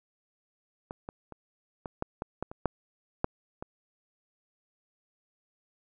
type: clicks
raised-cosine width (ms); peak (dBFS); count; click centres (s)
1; -23 / -24 / -29 / -22 / -16 / -19 / -18 / -27 / -11 / -11 / -23; 11; 0.909 / 1.089 / 1.323 / 1.858 / 2.024 / 2.221 / 2.426 / 2.515 / 2.657 / 3.244 / 3.625
effects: none